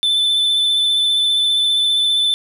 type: tone with vibrato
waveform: triangle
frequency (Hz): 3520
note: A7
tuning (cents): 0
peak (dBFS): -12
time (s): 0.03-2.34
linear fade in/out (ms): 0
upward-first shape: triangle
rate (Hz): 15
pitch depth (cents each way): 23
effects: none